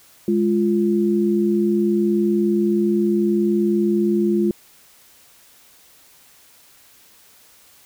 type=tone pair together; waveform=sine; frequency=207.7 / 347 Hz; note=G#3 / F4; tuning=0 / -11 cents; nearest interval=major sixth; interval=889 cents; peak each=-18 dBFS; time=0.28-4.51 s; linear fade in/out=2 ms; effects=white hiss -51 dBFS RMS until 7.85 s